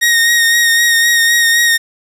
sawtooth tone with vibrato, 1864.7 Hz, A#6, in tune, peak -5 dBFS, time 0.01-1.78 s, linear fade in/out 20 ms, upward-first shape sine, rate 3.9 Hz, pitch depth 25 cents each way, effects resampled to 32000 Hz + 7-bit

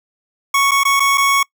25% pulse tone with dropouts, 1108.7 Hz, C#6, in tune, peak -8 dBFS, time 0.54-1.43 s, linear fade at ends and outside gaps 5 ms, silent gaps 0.711-0.716 / 0.835-0.851 / 0.997-1.002 / 1.175-1.179 s, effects noise-tail reverb RT60 0.1 s tail -25 dB re dry

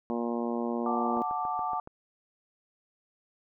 harmonic tone, 118.2 Hz, A#2, 24 cents sharp, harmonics 2 / 3 / 4 / 5 / 6 / 7 / 8 / 9, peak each -31 / -35 / -37 / -39 / -41 / -42 / -43 / -44 dBFS, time 0.1-1.22 s, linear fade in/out 0 ms
sine chord, D major, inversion first, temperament just, 734.2 / 881 / 1174.7 Hz, F#5 / A5 / D6, -14 / +2 / 0 cents, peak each -33 / -33 / -33 dBFS, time 0.86-1.8 s, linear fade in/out 2 ms
click train, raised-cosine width 1 ms, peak -29 dBFS, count 6, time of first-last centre 1.17-1.874 s, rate 7.1 Hz
effects none

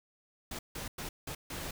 pink noise bursts at uneven times, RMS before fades -40 dBFS, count 5, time 0.51-0.59 / 0.75-0.88 / 0.98-1.09 / 1.27-1.35 / 1.5-1.71 s, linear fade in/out 5 ms, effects none

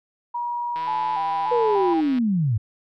sine tone with pitch glide, 958 to 986.6 Hz, A#5 to B5, +47 to -2 cents, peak -24 dBFS, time 0.34-1.94 s, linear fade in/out 10 ms, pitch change +51 cents, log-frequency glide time 0.74-0.86 s
click train, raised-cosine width 0.3 ms, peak -23 dBFS, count 229, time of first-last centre 0.76-2.185 s, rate 160 Hz
sine tone with vibrato, 830.6 Hz, G#5, in tune, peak -24 dBFS, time 0.87-2.01 s, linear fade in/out 10 ms, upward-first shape square, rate 1.7 Hz, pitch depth 68 cents each way
sine linear sweep, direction down, 493.9 to 98 Hz, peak -18 dBFS, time 1.51-2.58 s, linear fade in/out 10 ms
effects none

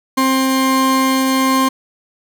40% pulse tone pair together, 264.1 / 1057.7 Hz, C4 / C6, +16 / +18 cents, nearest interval 2 octaves, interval 2402 cents, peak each -13 / -16 dBFS, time 0.17-1.69 s, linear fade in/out 10 ms, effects none

